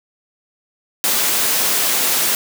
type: high-pass noise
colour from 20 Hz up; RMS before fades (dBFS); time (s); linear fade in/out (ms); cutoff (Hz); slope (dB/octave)
white; -17; 1.04-2.35; 0; 190; 12
effects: none